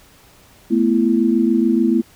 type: chord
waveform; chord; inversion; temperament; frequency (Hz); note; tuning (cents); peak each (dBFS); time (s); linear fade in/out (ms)
sine; A suspended second; none; equal with one note detuned; 220 / 246.9 / 334; A3 / B3 / E4; 0 / 0 / +23; -17; 0.7-2.02; 20
effects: pink hiss -49 dBFS RMS until 2.15 s